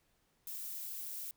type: noise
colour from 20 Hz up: violet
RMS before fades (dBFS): -43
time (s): 0.47-1.31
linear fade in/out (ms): 2
effects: pink hiss -75 dBFS RMS until 1.36 s